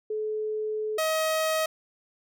sine / sawtooth tone pair in turn, 430 / 633.2 Hz, A4 / D#5, -40 / +30 cents, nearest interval perfect fifth, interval 670 cents, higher second, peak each -27 / -20 dBFS, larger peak second, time 0.1-0.98 / 0.98-1.66 s, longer first, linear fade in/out 5 ms, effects none

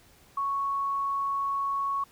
sine tone, 1108.7 Hz, C#6, in tune, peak -26 dBFS, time 0.37-2.04 s, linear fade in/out 5 ms, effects pink hiss -58 dBFS RMS until 2.11 s

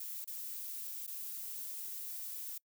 violet noise with dropouts, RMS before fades -43 dBFS, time 0-2.58 s, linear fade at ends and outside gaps 5 ms, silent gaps 0.245-0.275 / 1.066-1.076 s, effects noise-tail reverb RT60 0.1 s tail -25 dB re dry

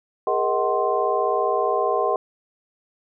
sine tone cluster, 409.5 / 469.3 / 632 / 747 / 1050 Hz, G#4 / A#4 / D#5 / F#5 / C6, -24 / +12 / +27 / +16 / +6 cents, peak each -25 dBFS, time 0.27-2.16 s, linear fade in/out 2 ms, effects none

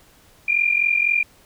sine tone pair together, 2379 / 2423 Hz, D7 / D#7, +22 / -47 cents, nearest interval unison, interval 31 cents, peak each -19 dBFS, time 0.48-1.23 s, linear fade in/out 5 ms, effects pink hiss -53 dBFS RMS until 1.45 s

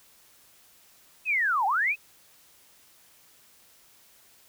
sine linear two-way sweep, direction down then up, 2637 to 740 to 2637 Hz, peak -22 dBFS, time 1.25-1.96 s, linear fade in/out 50 ms, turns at 1.66 s, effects white hiss -58 dBFS RMS until 4.48 s

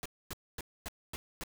pink noise bursts, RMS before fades -40 dBFS, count 6, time 0.03-1.436 s, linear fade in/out 0 ms, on 26 ms, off 250 ms, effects none

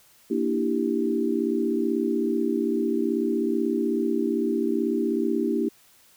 sine chord, E half-diminished seventh, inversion second, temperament equal, 233.1 / 293.7 / 329.6 / 392 Hz, Bb3 / D4 / E4 / G4, 0 / 0 / 0 / 0 cents, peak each -27 / -28 / -27 / -27 dBFS, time 0.3-5.69 s, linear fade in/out 10 ms, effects white hiss -57 dBFS RMS until 6.16 s

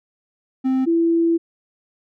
triangle / sine tone pair in turn, 261.6 / 333.8 Hz, C4 / E4, 0 / +22 cents, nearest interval major third, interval 422 cents, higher second, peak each -14 dBFS, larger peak neither, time 0.64-0.86 / 0.86-1.38 s, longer second, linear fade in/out 20 ms, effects none

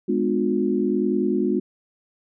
sine chord, G# diminished seventh, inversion none, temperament just, 207.7 / 249.2 / 299 / 358.8 Hz, G#3 / B3 / D4 / F4, 0 / +16 / +31 / +47 cents, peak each -24 / -25 / -26 / -23 dBFS, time 0.08-1.6 s, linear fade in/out 10 ms, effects none

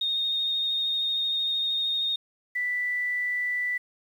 sine tone with vibrato, 3697 Hz, A#7, 15 cents flat, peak -24 dBFS, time 0.01-2.16 s, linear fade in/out 5 ms, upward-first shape sine, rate 13 Hz, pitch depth 14 cents each way
sine tone, 1975.5 Hz, B6, in tune, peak -25 dBFS, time 2.55-3.78 s, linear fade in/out 10 ms
effects 9-bit

